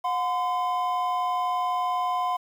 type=tone pair together; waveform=triangle; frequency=724.1 / 1024 Hz; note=F#5 / C6; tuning=-38 / -38 cents; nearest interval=tritone; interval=600 cents; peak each=-25 / -24 dBFS; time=0.04-2.37 s; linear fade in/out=10 ms; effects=9-bit